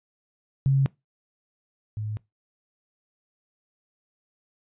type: tone pair in turn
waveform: sine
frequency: 136.2 / 106.73 Hz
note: C#3 / G#2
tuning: -30 / +48 cents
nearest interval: major third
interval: 422 cents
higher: first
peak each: -17 / -28 dBFS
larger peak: first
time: 0.66-0.86 / 1.97-2.17 s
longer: neither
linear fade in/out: 0 ms
effects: noise-tail reverb RT60 0.2 s tail -22 dB re dry + resampled to 8000 Hz